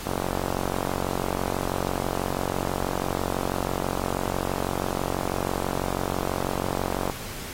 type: click train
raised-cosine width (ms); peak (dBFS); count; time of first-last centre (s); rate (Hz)
1; -12; 325; 0.07-7.098; 46.1
effects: pink hiss -37 dBFS RMS until 7.53 s + AAC 48 kbps